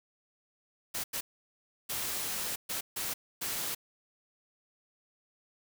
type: noise bursts at uneven times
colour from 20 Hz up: white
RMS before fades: -35 dBFS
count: 6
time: 0.94-1.04 / 1.13-1.21 / 1.89-2.56 / 2.69-2.81 / 2.96-3.14 / 3.41-3.75 s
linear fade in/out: 10 ms
effects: none